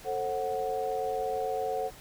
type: chord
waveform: sine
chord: F# diminished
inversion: first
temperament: just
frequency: 444 / 532.8 / 740 Hz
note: A4 / C5 / F#5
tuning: +16 / +31 / 0 cents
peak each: -33 / -34 / -32 dBFS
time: 0.04-1.91 s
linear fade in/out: 50 ms
effects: pink hiss -50 dBFS RMS until 2 s